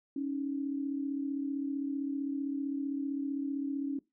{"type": "tone pair together", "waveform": "sine", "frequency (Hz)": [276.8, 312.3], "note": ["C#4", "D#4"], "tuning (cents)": [-2, 7], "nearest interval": "major second", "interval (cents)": 209, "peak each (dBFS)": [-32, -39], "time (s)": [0.16, 3.99], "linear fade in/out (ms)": 5, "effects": ["noise-tail reverb RT60 0.2 s tail -19 dB re dry"]}